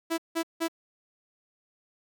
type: tone bursts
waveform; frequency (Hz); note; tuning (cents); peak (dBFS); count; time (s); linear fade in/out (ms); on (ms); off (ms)
sawtooth; 329.6; E4; 0; -22; 3; 0.1-0.683; 20; 81; 170
effects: none